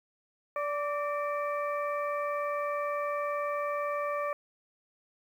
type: harmonic tone with a mistuned harmonic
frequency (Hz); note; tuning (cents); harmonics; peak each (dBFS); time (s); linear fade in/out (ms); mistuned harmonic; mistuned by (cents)
582; D5; -16; 1 / 2 / 3 / 4; -32 / -33 / -42 / -43; 0.56-4.33; 2; 3; +62
effects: 10-bit